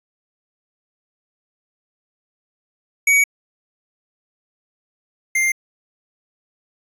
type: tone pair in turn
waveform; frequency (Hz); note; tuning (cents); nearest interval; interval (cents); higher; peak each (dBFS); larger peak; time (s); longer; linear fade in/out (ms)
square; 2256 / 2103; C#7 / C7; +30 / +8; minor second; 122; first; -12 / -16; first; 3.07-3.24 / 5.35-5.52; neither; 5
effects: resampled to 32000 Hz